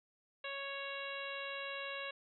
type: harmonic tone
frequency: 554 Hz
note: C#5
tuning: 1 cent flat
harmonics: 1 / 2 / 3 / 4 / 5 / 6 / 7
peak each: -46 / -48 / -47 / -49 / -46 / -53 / -51 dBFS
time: 0.44-2.11 s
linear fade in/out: 5 ms
effects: none